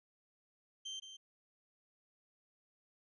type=tone with echo; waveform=35% pulse; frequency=3133 Hz; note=G7; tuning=2 cents flat; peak=-40 dBFS; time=0.85-1 s; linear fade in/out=10 ms; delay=170 ms; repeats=1; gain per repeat=-8 dB; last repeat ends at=1.17 s; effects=resampled to 24000 Hz